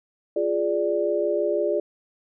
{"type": "chord", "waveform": "sine", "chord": "D diminished", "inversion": "first", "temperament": "equal", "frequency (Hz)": [349.2, 415.3, 587.3], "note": ["F4", "Ab4", "D5"], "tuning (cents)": [0, 0, 0], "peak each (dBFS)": [-26, -25, -24], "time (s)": [0.36, 1.8], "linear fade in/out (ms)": 5, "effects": []}